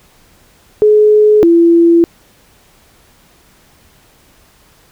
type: tone pair in turn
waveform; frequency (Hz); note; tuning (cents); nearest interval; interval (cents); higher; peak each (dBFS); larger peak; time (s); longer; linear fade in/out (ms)
sine; 424 / 337.6; G#4 / E4; +36 / +41; major third; 395; first; -4; neither; 0.82-1.43 / 1.43-2.04; neither; 0
effects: pink hiss -48 dBFS RMS until 4.91 s